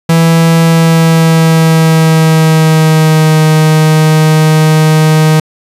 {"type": "tone with pitch glide", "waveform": "45% pulse", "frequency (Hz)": [164.81, 156.19], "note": ["E3", "D#3"], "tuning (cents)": [0, 7], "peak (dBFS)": -4, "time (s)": [0.09, 5.4], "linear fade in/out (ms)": 5, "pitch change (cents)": -93, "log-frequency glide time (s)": [0.64, 3.41], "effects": ["resampled to 32000 Hz"]}